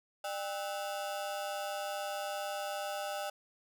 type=ring-modulated tone; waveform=35% pulse; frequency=698.5 Hz; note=F5; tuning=in tune; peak=-31 dBFS; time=0.24-3.3 s; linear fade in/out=5 ms; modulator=98.8 Hz; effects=none